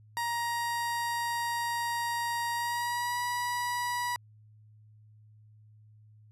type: tone with pitch glide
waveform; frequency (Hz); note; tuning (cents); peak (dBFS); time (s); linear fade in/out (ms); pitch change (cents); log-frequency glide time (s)
30% pulse; 942 to 973; A#5 to B5; +18 to -26; -27; 0.17-4.16; 0; +56; 2.53-3.19
effects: added 107 Hz sine -54 dBFS peak until 6.31 s + resampled to 32000 Hz